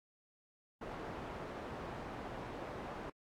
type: low-pass noise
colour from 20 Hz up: white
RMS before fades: -45 dBFS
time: 0.81-3.1 s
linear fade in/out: 5 ms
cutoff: 840 Hz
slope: 12 dB/octave
effects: AAC 64 kbps